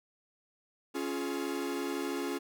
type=chord; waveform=45% pulse; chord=Db major; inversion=none; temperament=equal with one note detuned; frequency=277.2 / 349.2 / 423.1 Hz; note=Db4 / F4 / Ab4; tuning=0 / 0 / +32 cents; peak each=-36 / -37 / -39 dBFS; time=0.94-2.39 s; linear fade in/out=20 ms; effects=none